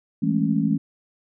sine chord, A major seventh, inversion second, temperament just, 165 / 206.2 / 220 / 275 Hz, E3 / G#3 / A3 / C#4, +2 / -12 / 0 / -14 cents, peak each -24 dBFS, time 0.22-0.78 s, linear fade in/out 10 ms, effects none

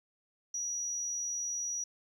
sine tone, 5810 Hz, F#8, 32 cents flat, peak -32 dBFS, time 0.54-1.84 s, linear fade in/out 5 ms, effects tanh soft clip ceiling -29 dBFS + 11-bit

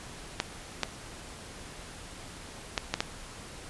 clicks, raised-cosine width 0.2 ms, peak -9 dBFS, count 5, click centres 0.401 / 0.833 / 2.778 / 2.94 / 3.005 s, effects pink hiss -45 dBFS RMS until 3.69 s + resampled to 24000 Hz

